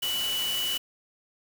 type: tone in noise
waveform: sine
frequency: 2960 Hz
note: F#7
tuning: in tune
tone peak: -27 dBFS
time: 0.02-0.78 s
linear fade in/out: 10 ms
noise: white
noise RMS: -34 dBFS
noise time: 0.02-0.78 s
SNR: +4 dB
effects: none